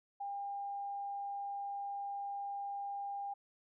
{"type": "tone", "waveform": "sine", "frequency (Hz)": 802, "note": "G5", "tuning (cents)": 39, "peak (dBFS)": -38, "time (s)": [0.2, 3.34], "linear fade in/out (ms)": 10, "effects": []}